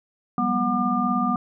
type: tone cluster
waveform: sine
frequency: 183.9 / 200.3 / 243.9 / 734 / 1201 Hz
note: F#3 / G3 / B3 / F#5 / D6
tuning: -10 / +38 / -21 / -14 / +38 cents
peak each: -32 / -27 / -24 / -28 / -24 dBFS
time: 0.38-1.36 s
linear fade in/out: 2 ms
effects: none